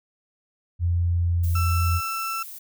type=tone with pitch glide; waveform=sine; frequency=86.5 to 85.21 Hz; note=F2 to F2; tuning=-16 to -42 cents; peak=-19 dBFS; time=0.79-2.01 s; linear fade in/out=50 ms; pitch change=-26 cents; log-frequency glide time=1.1-1.9 s
type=noise; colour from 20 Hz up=violet; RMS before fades=-39 dBFS; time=1.43-2.59 s; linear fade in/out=10 ms
type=tone; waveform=35% pulse; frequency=1332 Hz; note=E6; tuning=18 cents sharp; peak=-25 dBFS; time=1.55-2.43 s; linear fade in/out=5 ms
effects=none